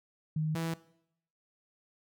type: tone pair in turn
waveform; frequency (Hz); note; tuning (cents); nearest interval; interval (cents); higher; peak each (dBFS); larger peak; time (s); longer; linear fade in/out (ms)
sine / sawtooth; 155.56 / 164.43; D#3 / E3; 0 / -4; minor second; 96; second; -28; neither; 0.36-0.55 / 0.55-0.74; neither; 5
effects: noise-tail reverb RT60 0.7 s tail -19 dB re dry